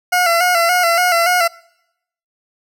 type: tone with vibrato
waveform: 20% pulse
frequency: 698.5 Hz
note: F5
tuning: in tune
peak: -7 dBFS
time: 0.12-1.48 s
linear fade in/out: 10 ms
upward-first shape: square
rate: 3.5 Hz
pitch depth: 55 cents each way
effects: noise-tail reverb RT60 0.8 s tail -24 dB re dry